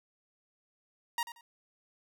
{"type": "tone with echo", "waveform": "sawtooth", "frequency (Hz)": 940, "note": "A#5", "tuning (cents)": 14, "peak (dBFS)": -26, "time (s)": [1.18, 1.23], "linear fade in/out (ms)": 2, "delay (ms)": 90, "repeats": 2, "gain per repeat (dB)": -13, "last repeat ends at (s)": 1.41, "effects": []}